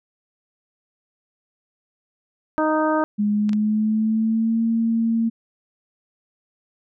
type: harmonic tone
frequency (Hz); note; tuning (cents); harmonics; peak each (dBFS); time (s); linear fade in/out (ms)
310.3; D#4; -5; 1 / 2 / 3 / 4 / 5; -21 / -22 / -24 / -26 / -30; 2.58-3.04; 0
type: tone with pitch glide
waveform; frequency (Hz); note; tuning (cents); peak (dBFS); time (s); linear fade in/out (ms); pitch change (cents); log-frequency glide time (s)
sine; 207.7 to 227.8; G#3 to A#3; 0 to -40; -17; 3.18-5.3; 20; +160; 3.31-4.61
type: clicks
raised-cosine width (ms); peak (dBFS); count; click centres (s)
0.2; -18 / -19; 2; 3.493 / 3.532
effects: none